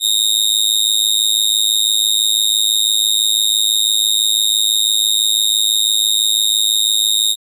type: tone with amplitude modulation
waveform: sawtooth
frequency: 3729 Hz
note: A#7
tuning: in tune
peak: -5 dBFS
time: 0-7.36 s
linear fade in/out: 50 ms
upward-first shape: sine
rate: 106 Hz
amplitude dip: 100%
effects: resampled to 32000 Hz